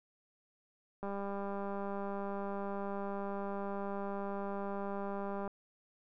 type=click train; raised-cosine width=1 ms; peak=-27 dBFS; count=886; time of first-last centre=1.03-5.477 s; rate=199 Hz; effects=none